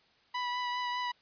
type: tone with vibrato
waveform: sawtooth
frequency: 985 Hz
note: B5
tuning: 5 cents flat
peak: -28 dBFS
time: 0.34-1.12 s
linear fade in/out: 10 ms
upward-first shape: triangle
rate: 5 Hz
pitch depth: 19 cents each way
effects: white hiss -66 dBFS RMS until 1.21 s + resampled to 11025 Hz